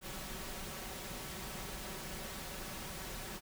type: noise with comb filter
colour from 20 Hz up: pink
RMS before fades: -44 dBFS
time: 0.01-3.41 s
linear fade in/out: 50 ms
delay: 5.3 ms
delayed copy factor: +0.5
effects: none